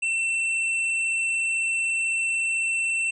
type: tone with hard clipping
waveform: sine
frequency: 2691 Hz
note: E7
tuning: 35 cents sharp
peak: -24 dBFS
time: 0.02-3.11 s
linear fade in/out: 10 ms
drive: 10 dB
effects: resampled to 24000 Hz